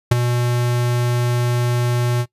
square tone with ADSR envelope, 121.4 Hz, B2, 29 cents flat, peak -8 dBFS, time 0.11-2.26 s, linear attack 8 ms, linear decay 17 ms, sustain -9 dB, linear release 56 ms, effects noise-tail reverb RT60 0.1 s tail -20 dB re dry + resampled to 32000 Hz

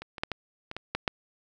clicks, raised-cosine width 0.3 ms, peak -23 / -23 / -11 / -15 / -21 / -19 / -12 / -9 dBFS, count 8, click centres 0.02 / 0.182 / 0.235 / 0.317 / 0.714 / 0.766 / 0.95 / 1.078 s, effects none

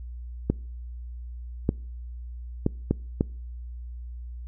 clicks, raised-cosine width 3 ms, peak -8 dBFS, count 5, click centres 0.5 / 1.691 / 2.664 / 2.91 / 3.209 s, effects noise-tail reverb RT60 0.5 s tail -26 dB re dry + added 60 Hz sine -35 dBFS peak until 4.47 s

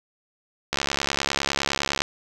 click train, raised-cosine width 0.2 ms, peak -5 dBFS, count 91, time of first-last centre 0.73-2.019 s, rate 69.8 Hz, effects 7-bit

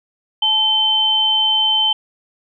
sine tone pair together, 865 / 3085 Hz, A5 / G7, -30 / -28 cents, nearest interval octave + minor seventh, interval 2202 cents, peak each -22 / -13 dBFS, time 0.42-1.93 s, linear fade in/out 5 ms, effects none

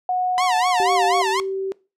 sine tone with pitch glide, 732 to 709.9 Hz, F#5 to F5, -19 to +28 cents, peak -18 dBFS, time 0.09-1.22 s, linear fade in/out 2 ms, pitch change -53 cents, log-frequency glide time 0.6-1.09 s
sawtooth tone with vibrato, 987.8 Hz, B5, in tune, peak -16 dBFS, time 0.38-1.4 s, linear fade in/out 0 ms, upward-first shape sine, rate 4.1 Hz, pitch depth 220 cents each way
sine tone, 385.6 Hz, G4, 28 cents flat, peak -22 dBFS, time 0.8-1.72 s, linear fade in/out 0 ms
effects noise-tail reverb RT60 0.3 s tail -21 dB re dry + low-pass 8000 Hz 12 dB/octave

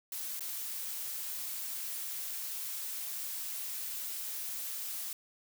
blue noise with dropouts, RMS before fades -39 dBFS, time 0.12-5.13 s, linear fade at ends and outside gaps 2 ms, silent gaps 0.395-0.406 s, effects none

